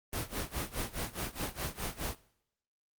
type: noise with tremolo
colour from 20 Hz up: pink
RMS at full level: -34 dBFS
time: 0.13-2.15 s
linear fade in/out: 0 ms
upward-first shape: sine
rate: 4.8 Hz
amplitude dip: 90%
effects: noise-tail reverb RT60 0.7 s tail -20 dB re dry + Opus 24 kbps